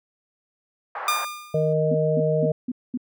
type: band-pass noise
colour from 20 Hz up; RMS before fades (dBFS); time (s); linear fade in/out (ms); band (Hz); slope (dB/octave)
white; -32; 0.95-1.25; 5; 660 to 1400; 24
type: tone with exponential decay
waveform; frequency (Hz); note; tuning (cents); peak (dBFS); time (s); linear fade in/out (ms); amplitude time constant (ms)
sawtooth; 1207; D6; +47; -14; 1.08-1.73; 1; 140
type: harmonic tone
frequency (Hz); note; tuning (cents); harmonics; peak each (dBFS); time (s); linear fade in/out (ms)
155.56; D#3; 0; 1 / 3 / 4; -23 / -23 / -23; 1.54-2.52; 5
type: tone bursts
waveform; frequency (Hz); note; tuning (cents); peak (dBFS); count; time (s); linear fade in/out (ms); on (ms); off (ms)
sine; 248.5; B3; +11; -23; 5; 1.91-2.975; 5; 37; 220
effects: none